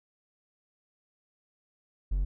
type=tone; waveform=triangle; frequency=46.25 Hz; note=F#1; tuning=in tune; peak=-23 dBFS; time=2.11-2.25 s; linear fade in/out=10 ms; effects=none